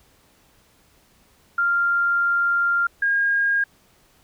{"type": "tone pair in turn", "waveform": "sine", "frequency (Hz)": [1393, 1623.6], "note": ["F6", "G#6"], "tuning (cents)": [-5, -40], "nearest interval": "minor third", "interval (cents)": 265, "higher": "second", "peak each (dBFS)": -17, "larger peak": "neither", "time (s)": [[1.58, 2.87], [3.02, 3.64]], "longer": "first", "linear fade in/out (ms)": 5, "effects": ["pink hiss -58 dBFS RMS until 4.23 s"]}